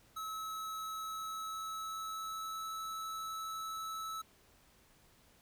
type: tone with pitch glide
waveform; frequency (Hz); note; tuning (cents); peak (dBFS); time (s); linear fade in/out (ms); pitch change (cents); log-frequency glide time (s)
square; 1294 to 1306; E6 to E6; -32 to -17; -40; 0.16-4.22; 10; +15; 0.9-2.67
effects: pink hiss -66 dBFS RMS until 5.41 s